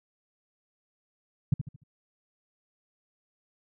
sine tone with echo, 138.59 Hz, C#3, in tune, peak -17 dBFS, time 1.52-1.54 s, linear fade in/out 5 ms, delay 74 ms, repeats 4, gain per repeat -9 dB, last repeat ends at 1.836 s, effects none

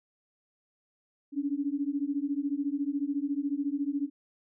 sine beating tone pair, 277.2 / 291.2 Hz, C#4 / D4, 0 / -15 cents, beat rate 14 Hz, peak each -31 / -31 dBFS, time 1.32-4.1 s, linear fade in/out 50 ms, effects none

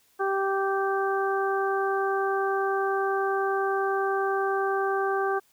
harmonic tone, 390 Hz, G4, 9 cents flat, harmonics 1 / 2 / 3 / 4, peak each -26 / -29 / -31 / -32 dBFS, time 0.19-5.4 s, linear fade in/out 20 ms, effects white hiss -64 dBFS RMS until 5.52 s

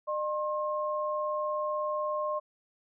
sine tone pair together, 605.3 / 1069 Hz, D#5 / C6, -48 / +37 cents, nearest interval minor seventh, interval 985 cents, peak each -31 / -32 dBFS, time 0.07-2.4 s, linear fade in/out 20 ms, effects none

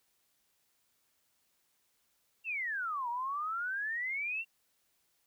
sine exponential two-way sweep, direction down then up, 2771 to 932.3 to 2771 Hz, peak -33 dBFS, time 2.44-4.45 s, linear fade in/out 50 ms, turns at 3.09 s, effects white hiss -75 dBFS RMS until 5.26 s

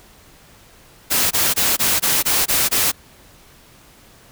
white noise bursts, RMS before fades -17 dBFS, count 8, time 1.1-2.92 s, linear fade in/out 20 ms, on 210 ms, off 20 ms, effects pink hiss -48 dBFS RMS until 4.31 s

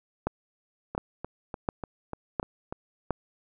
two click trains, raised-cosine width 1 ms, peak -12 / -20 dBFS, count 5 / 7, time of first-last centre 0.27-3.107 / 0.95-2.725 s, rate 1.41 / 3.38 Hz, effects none

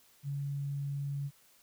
sine tone, 141 Hz, C#3, 30 cents sharp, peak -33 dBFS, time 0.23-1.31 s, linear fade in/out 50 ms, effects white hiss -64 dBFS RMS until 1.62 s

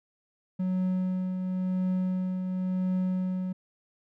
triangle tone with tremolo, 184.8 Hz, F#3, 2 cents flat, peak -22 dBFS, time 0.59-3.53 s, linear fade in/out 10 ms, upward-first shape triangle, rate 0.95 Hz, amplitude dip 45%, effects none

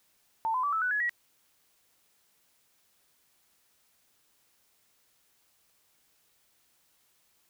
sine tone with pitch steps, 895 / 1016.3 / 1154 / 1310.4 / 1487.9 / 1689.5 / 1918.5 Hz, A5 / B5 / D6 / E6 / F#6 / G#6 / A#6, +29 / +49 / -31 / -11 / +9 / +29 / +49 cents, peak -26 dBFS, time 0.45-1.094 s, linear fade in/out 0 ms, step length 92 ms, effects white hiss -69 dBFS RMS until 7.49 s

